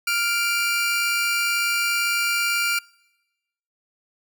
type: tone pair together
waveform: sawtooth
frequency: 1397.8 / 2349 Hz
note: F6 / D7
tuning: +1 / 0 cents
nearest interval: major sixth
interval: 899 cents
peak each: -20 dBFS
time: 0.07-2.79 s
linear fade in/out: 5 ms
effects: noise-tail reverb RT60 1.0 s tail -24 dB re dry